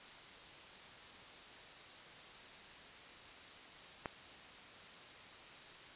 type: click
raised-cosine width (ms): 0.5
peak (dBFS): -24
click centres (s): 4.058
effects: white hiss -54 dBFS RMS until 5.95 s + resampled to 8000 Hz